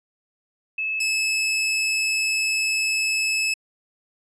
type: tone pair in turn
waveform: sine / sawtooth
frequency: 2600 / 2600 Hz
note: E7 / E7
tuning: -24 / -24 cents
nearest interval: unison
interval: 0 cents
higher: neither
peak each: -23 / -17 dBFS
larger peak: second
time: 0.78-1 / 1-3.54 s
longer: second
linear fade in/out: 5 ms
effects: resampled to 22050 Hz